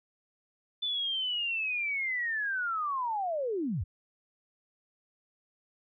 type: linear sweep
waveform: sine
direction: down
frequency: 3520 to 65.41 Hz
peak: -29 dBFS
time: 0.82-3.84 s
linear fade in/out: 10 ms
effects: none